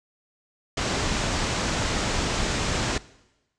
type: low-pass noise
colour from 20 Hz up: pink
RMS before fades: -26 dBFS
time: 0.77-2.98 s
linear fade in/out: 5 ms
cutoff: 7900 Hz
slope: 48 dB/octave
effects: noise-tail reverb RT60 1.0 s tail -20 dB re dry